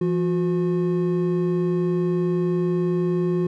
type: tone pair together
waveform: triangle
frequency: 170 / 360.8 Hz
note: F3 / F#4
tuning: -46 / -44 cents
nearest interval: octave + minor second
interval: 1302 cents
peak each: -20 dBFS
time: 0.01-3.47 s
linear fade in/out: 5 ms
effects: none